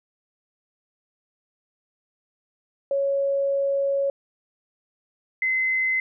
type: tone pair in turn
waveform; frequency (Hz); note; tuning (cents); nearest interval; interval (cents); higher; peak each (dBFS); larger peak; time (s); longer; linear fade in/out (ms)
sine; 554.4 / 2052; C#5 / C7; 0 / -34; octave + major seventh; 2266; second; -20; neither; 2.91-4.1 / 5.42-6; first; 2
effects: none